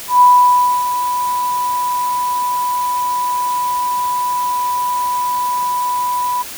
sine tone with ADSR envelope, 988 Hz, B5, in tune, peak -4 dBFS, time 0.08-6.43 s, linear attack 130 ms, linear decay 620 ms, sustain -11 dB, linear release 16 ms, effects white hiss -30 dBFS RMS until 6.57 s

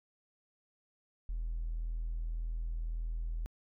triangle tone, 40.9 Hz, E1, 13 cents flat, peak -30 dBFS, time 1.29-3.46 s, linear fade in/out 0 ms, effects tanh soft clip ceiling -31 dBFS

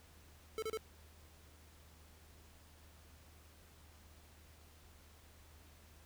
square tone bursts, 440 Hz, A4, in tune, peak -38 dBFS, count 3, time 0.58-0.773 s, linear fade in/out 0 ms, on 43 ms, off 32 ms, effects added 77 Hz sine -61 dBFS peak until 6.05 s + pink hiss -64 dBFS RMS until 6.05 s

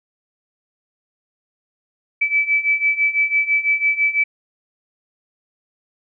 sine beating tone pair, 2303 / 2309 Hz, D7 / D7, -34 / -30 cents, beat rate 6 Hz, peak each -20 / -17 dBFS, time 2.21-4.24 s, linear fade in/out 10 ms, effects none

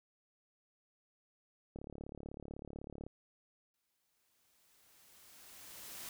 click train, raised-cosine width 2 ms, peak -33 dBFS, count 48, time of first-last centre 1.76-3.066 s, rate 36 Hz
white noise with exponential growth, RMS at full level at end -46 dBFS, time 3.74-6.09 s, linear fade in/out 1 ms, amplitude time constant 510 ms
effects none

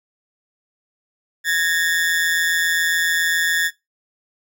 40% pulse ring-modulated tone, 1749 Hz, A6, 11 cents flat, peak -13 dBFS, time 1.44-3.71 s, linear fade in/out 50 ms, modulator 83.6 Hz, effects noise-tail reverb RT60 0.2 s tail -20 dB re dry

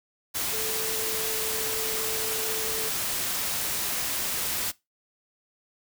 sine tone in noise, 441 Hz, A4, 4 cents sharp, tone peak -34 dBFS, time 0.52-2.9 s, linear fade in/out 20 ms, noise white, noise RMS -29 dBFS, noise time 0.34-4.72 s, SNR -8 dB, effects noise-tail reverb RT60 0.2 s tail -20 dB re dry

